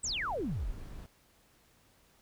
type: exponential sweep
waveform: sine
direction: down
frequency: 8520 to 30.87 Hz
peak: -32 dBFS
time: 0.03-0.72 s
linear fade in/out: 10 ms
type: noise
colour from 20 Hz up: brown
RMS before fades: -45 dBFS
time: 0.04-1.06 s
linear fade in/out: 0 ms
effects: pink hiss -66 dBFS RMS until 2.21 s